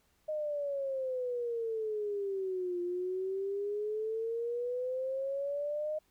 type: exponential two-way sweep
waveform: sine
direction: down then up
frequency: 620 to 350 to 620 Hz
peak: -32 dBFS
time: 0.28-5.99 s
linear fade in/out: 10 ms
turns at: 2.81 s
effects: pink hiss -72 dBFS RMS until 6.1 s